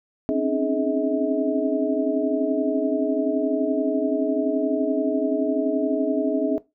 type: tone cluster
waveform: sine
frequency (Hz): 263.8 / 275.5 / 304.7 / 421.4 / 639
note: C4 / C#4 / D#4 / G#4 / D#5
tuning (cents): +14 / -11 / -36 / +25 / +46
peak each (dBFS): -26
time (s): 0.29-6.58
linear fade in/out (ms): 0
effects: noise-tail reverb RT60 0.2 s tail -17 dB re dry